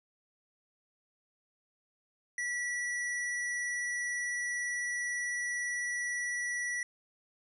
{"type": "tone", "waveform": "square", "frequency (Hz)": 1947, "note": "B6", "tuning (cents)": -25, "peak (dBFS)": -33, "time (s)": [2.38, 6.83], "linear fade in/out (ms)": 2, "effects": ["resampled to 24000 Hz"]}